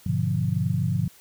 sine chord, G# diminished seventh, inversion none, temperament equal with one note detuned, 101.98 / 123.47 / 146.83 / 174.61 Hz, G#2 / B2 / D3 / F3, -31 / 0 / 0 / 0 cents, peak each -27 dBFS, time 0.06-1.08 s, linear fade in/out 5 ms, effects white hiss -53 dBFS RMS until 1.2 s

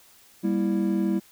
triangle chord, E diminished, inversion first, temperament just, 197.78 / 237.3 / 329.6 Hz, G3 / Bb3 / E4, +16 / +31 / 0 cents, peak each -22 / -28 / -24 dBFS, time 0.43-1.2 s, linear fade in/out 20 ms, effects white hiss -55 dBFS RMS until 1.31 s

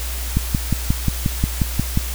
click train, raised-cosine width 5 ms, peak -4 dBFS, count 10, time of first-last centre 0.37-1.974 s, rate 5.61 Hz, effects added 60 Hz sine -24 dBFS peak until 2.14 s + white hiss -30 dBFS RMS until 2.14 s

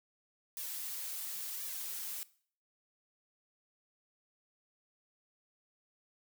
blue noise with flanger, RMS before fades -41 dBFS, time 0.57-2.23 s, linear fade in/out 0 ms, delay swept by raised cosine 1.7 to 7.4 ms, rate 0.93 Hz, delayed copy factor +0.9, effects noise-tail reverb RT60 0.5 s tail -19 dB re dry

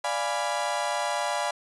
35% pulse chord, D diminished seventh, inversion none, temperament equal with one note detuned, 587.3 / 695.2 / 830.6 / 987.8 Hz, D5 / F5 / Ab5 / Cb6, 0 / -8 / 0 / 0 cents, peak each -30 dBFS, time 0.04-1.51 s, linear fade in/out 5 ms, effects resampled to 24000 Hz

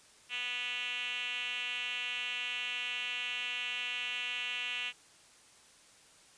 5% pulse tone with band-pass filter, 245.7 Hz, B3, 9 cents flat, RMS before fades -37 dBFS, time 0.29-4.93 s, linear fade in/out 50 ms, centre 2800 Hz, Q 4.7, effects white hiss -60 dBFS RMS until 6.37 s + resampled to 22050 Hz

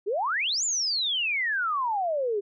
sine exponential two-way sweep, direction up then down, 370 to 7340 to 389.8 Hz, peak -24 dBFS, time 0.06-2.41 s, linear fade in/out 20 ms, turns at 0.64 s, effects none

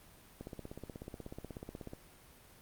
click train, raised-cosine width 2 ms, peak -30 dBFS, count 26, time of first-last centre 0.41-1.934 s, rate 16.4 Hz, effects pink hiss -59 dBFS RMS until 2.61 s + Opus 32 kbps

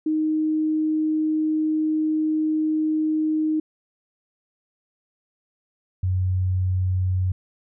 sine tone pair in turn, 311.1 / 92.49 Hz, D#4 / F#2, 0 / 0 cents, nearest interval octave + major sixth, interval 2100 cents, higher first, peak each -19 dBFS, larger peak neither, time 0.06-3.6 / 6.03-7.32 s, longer first, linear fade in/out 5 ms, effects none

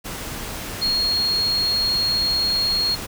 sine tone in noise, 4284 Hz, C8, 40 cents sharp, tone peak -18 dBFS, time 0.81-2.96 s, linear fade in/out 20 ms, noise pink, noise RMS -31 dBFS, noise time 0.04-3.07 s, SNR +10 dB, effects none

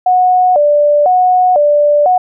sine tone with vibrato, 656 Hz, E5, 9 cents flat, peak -6 dBFS, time 0.06-2.18 s, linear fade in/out 5 ms, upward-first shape square, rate 1 Hz, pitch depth 190 cents each way, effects none

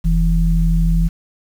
sine tone pair together, 43.65 / 164.81 Hz, F1 / E3, 0 / 0 cents, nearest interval octave + major seventh, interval 2300 cents, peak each -13 / -16 dBFS, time 0.04-1.09 s, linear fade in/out 20 ms, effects 7-bit

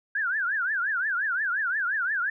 sine tone with vibrato, 1568 Hz, G6, in tune, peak -24 dBFS, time 0.15-2.3 s, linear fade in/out 5 ms, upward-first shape triangle, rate 5.7 Hz, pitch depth 250 cents each way, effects none

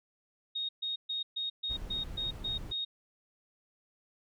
sine tone bursts, 3729 Hz, A#7, in tune, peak -32 dBFS, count 9, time 0.55-2.85 s, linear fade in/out 10 ms, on 140 ms, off 130 ms
brown noise, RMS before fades -42 dBFS, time 1.69-2.73 s, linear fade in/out 20 ms
effects none

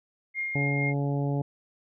sine tone with tremolo, 2127 Hz, C7, 28 cents sharp, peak -27 dBFS, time 0.34-0.94 s, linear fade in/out 50 ms, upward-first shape sine, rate 4.3 Hz, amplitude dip 30%
harmonic tone, 141.5 Hz, C#3, 36 cents sharp, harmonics 1 / 2 / 3 / 4 / 5 / 6, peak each -26 / -32 / -36 / -38 / -40 / -42 dBFS, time 0.55-1.42 s, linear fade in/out 5 ms
effects none

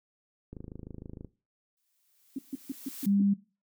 click train, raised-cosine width 3 ms, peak -29 dBFS, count 20, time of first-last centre 0.53-1.247 s, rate 26.5 Hz
blue noise with exponential growth, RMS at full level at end -40 dBFS, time 1.77-3.06 s, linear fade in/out 2 ms, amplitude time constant 280 ms
sine tone bursts, 270.6 Hz, C#4, 42 cents flat, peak -30 dBFS, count 6, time 2.36-3.222 s, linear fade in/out 5 ms, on 27 ms, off 140 ms
sine tone, 199.9 Hz, G3, 34 cents sharp, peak -22 dBFS, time 3.06-3.34 s, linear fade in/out 10 ms
effects noise-tail reverb RT60 0.3 s tail -18 dB re dry

